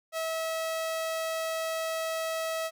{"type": "tone", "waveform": "sawtooth", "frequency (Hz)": 647, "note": "E5", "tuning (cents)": -32, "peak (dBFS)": -26, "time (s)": [0.12, 2.71], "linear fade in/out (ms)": 50, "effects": []}